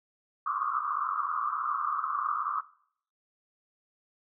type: band-pass noise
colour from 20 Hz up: pink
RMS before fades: -31 dBFS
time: 0.46-2.61 s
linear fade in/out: 5 ms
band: 1100 to 1300 Hz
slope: 96 dB/octave
effects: noise-tail reverb RT60 0.6 s tail -19 dB re dry